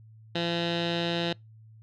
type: tone with low-pass filter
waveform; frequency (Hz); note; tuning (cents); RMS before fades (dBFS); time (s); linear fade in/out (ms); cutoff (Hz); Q
15% pulse; 170.4; F3; -42; -29; 0.35-1.33; 5; 3600; 6
effects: noise-tail reverb RT60 0.2 s tail -26 dB re dry + added 110 Hz sine -49 dBFS peak until 1.82 s